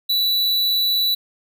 square tone, 3952 Hz, B7, in tune, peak -17 dBFS, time 0.09-1.15 s, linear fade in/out 10 ms, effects none

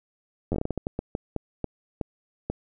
slowing click train, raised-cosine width 2 ms, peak -14 dBFS, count 16, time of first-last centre 0.52-2.5 s, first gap 10 ms, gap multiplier 1.32, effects none

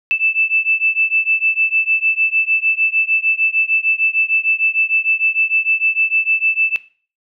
sine beating tone pair, 2637 / 2643.6 Hz, E7 / E7, 0 / +4 cents, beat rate 6.6 Hz, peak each -17 dBFS, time 0.11-6.76 s, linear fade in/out 0 ms, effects noise-tail reverb RT60 0.4 s tail -17 dB re dry

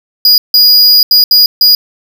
square tone bursts at uneven times, 4898 Hz, D#8, 28 cents flat, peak -3 dBFS, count 5, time 0.25-0.38 / 0.54-1.03 / 1.11-1.24 / 1.31-1.46 / 1.61-1.75 s, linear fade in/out 2 ms, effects none

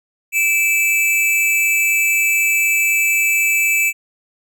square tone pair together, 2328 / 2617 Hz, D7 / E7, -16 / -13 cents, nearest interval major second, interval 203 cents, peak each -17 / -17 dBFS, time 0.32-3.93 s, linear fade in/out 50 ms, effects none

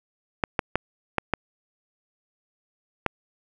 clicks, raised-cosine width 0.5 ms, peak -6 dBFS, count 6, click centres 0.438 / 0.592 / 0.756 / 1.183 / 1.337 / 3.063 s, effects none

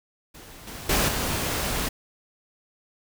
pink noise with level steps, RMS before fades -45 / -38 / -22 / -27 dBFS, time 0.34-1.89 s, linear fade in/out 10 ms, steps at 0.67 / 0.89 / 1.08 s, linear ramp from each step 5 ms, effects none

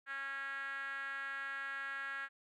5% pulse tone with band-pass filter, 274.1 Hz, C#4, 19 cents flat, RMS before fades -42 dBFS, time 0.06-2.29 s, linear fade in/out 50 ms, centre 1600 Hz, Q 5.8, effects none

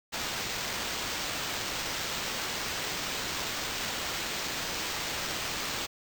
white noise with sample-and-hold, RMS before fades -34 dBFS, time 0.12-5.87 s, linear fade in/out 20 ms, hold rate 11025 Hz, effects none

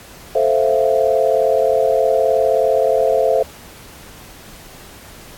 sine chord, F major seventh, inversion first, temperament equal, 440 / 523.3 / 659.3 / 698.5 Hz, A4 / C5 / E5 / F5, 0 / 0 / 0 / 0 cents, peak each -18 / -16 / -17 / -22 dBFS, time 0.35-3.43 s, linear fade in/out 5 ms, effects pink hiss -40 dBFS RMS until 5.37 s + AAC 64 kbps

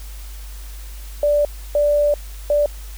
sine tone bursts at uneven times, 586 Hz, D5, 4 cents flat, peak -13 dBFS, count 3, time 1.23-1.45 / 1.75-2.14 / 2.5-2.66 s, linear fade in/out 2 ms, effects added 50 Hz sine -31 dBFS peak until 2.97 s + white hiss -43 dBFS RMS until 2.97 s

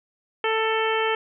harmonic tone, 442.9 Hz, A4, 11 cents sharp, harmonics 1 / 2 / 3 / 4 / 5 / 6 / 7, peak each -24 / -27 / -29 / -30 / -31 / -32 / -32 dBFS, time 0.44-1.15 s, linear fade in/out 2 ms, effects none

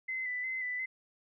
sine tone with vibrato, 2021 Hz, B6, 39 cents sharp, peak -33 dBFS, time 0.08-0.86 s, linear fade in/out 10 ms, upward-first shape square, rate 2.8 Hz, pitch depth 27 cents each way, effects none

